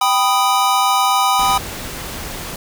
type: chord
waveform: square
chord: G augmented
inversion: none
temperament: equal with one note detuned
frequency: 784 / 991.8 / 1244.5 Hz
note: G5 / B5 / D#6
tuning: 0 / +7 / 0 cents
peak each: -18 dBFS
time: 0.01-1.58 s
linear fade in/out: 5 ms
type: noise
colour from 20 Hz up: pink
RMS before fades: -28 dBFS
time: 1.39-2.56 s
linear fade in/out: 2 ms
effects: none